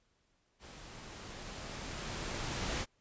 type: noise with level ramp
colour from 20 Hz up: pink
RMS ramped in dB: -52 to -35 dBFS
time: 0.59-2.86 s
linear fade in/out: 50 ms
effects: pink hiss -75 dBFS RMS until 3 s + resampled to 16000 Hz